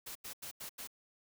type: noise bursts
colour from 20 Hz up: white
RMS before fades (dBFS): -45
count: 5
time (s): 0.06-0.874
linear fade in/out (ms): 10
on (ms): 94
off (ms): 86
effects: none

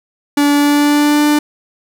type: tone with pitch glide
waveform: 45% pulse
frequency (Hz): 288.6 to 296.4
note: D4 to D4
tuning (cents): -30 to +16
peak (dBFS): -9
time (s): 0.37-1.39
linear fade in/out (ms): 5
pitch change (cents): +46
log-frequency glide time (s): 0.53-1.25
effects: none

